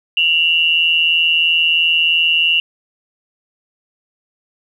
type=tone pair together; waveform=sine; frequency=2740 / 2903 Hz; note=F7 / F#7; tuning=-34 / -34 cents; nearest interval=minor second; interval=100 cents; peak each=-14 dBFS; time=0.17-2.6 s; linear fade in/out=2 ms; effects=8-bit